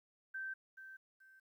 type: tone with echo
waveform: sine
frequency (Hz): 1555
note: G6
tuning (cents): -14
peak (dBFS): -40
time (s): 0.34-0.54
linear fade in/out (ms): 10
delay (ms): 430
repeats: 2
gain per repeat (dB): -10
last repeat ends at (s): 1.4
effects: 13-bit